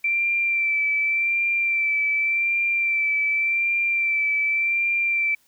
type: tone with vibrato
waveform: sine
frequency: 2344 Hz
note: D7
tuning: 4 cents flat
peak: -19 dBFS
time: 0.04-5.35 s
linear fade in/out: 5 ms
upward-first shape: sine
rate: 0.87 Hz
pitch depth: 27 cents each way
effects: white hiss -62 dBFS RMS until 5.47 s